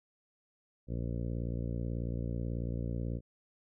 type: harmonic tone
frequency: 58.27 Hz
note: A#1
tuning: in tune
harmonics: 1 / 2 / 3 / 4 / 5 / 6 / 7 / 8 / 9 / 10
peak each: -37 / -37 / -41 / -44 / -46 / -50 / -53 / -50 / -50 / -57 dBFS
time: 0.87-3.21 s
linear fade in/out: 50 ms
effects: none